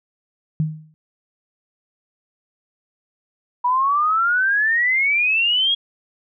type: tone with exponential decay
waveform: sine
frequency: 155.8 Hz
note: D#3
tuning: 3 cents sharp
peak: -14 dBFS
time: 0.6-0.94 s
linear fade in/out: 0 ms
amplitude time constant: 73 ms
type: exponential sweep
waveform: sine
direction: up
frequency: 967 to 3322 Hz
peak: -15 dBFS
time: 3.64-5.75 s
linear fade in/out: 10 ms
effects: none